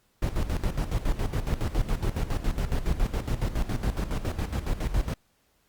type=noise with tremolo; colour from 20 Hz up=brown; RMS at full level=-25 dBFS; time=0.22-5.14 s; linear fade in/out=5 ms; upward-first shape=square; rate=7.2 Hz; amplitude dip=70%; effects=pink hiss -68 dBFS RMS until 5.68 s + Opus 48 kbps